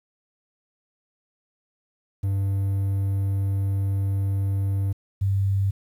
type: tone pair in turn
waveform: triangle / sine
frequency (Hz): 98 / 98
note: G2 / G2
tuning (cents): 0 / 0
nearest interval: unison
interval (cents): 0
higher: neither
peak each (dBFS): -19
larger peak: neither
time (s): 2.23-4.93 / 5.21-5.71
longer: first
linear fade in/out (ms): 10
effects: 9-bit